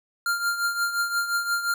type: tone with tremolo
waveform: square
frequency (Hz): 1396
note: F6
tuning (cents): -1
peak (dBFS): -21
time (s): 0.26-1.74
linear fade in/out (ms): 2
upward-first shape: triangle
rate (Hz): 5.7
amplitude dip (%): 70
effects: none